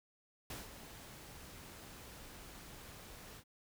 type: noise with ADSR envelope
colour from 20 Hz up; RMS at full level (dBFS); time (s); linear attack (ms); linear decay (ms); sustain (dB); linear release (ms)
pink; -44; 0.5-3.44; 3; 170; -9; 66
effects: none